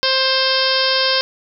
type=harmonic tone; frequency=527 Hz; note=C5; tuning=12 cents sharp; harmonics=1 / 2 / 3 / 4 / 5 / 6 / 7 / 8 / 9 / 10; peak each=-21 / -24 / -23 / -29 / -26 / -23 / -24 / -25 / -21 / -22 dBFS; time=0.03-1.21 s; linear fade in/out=0 ms; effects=none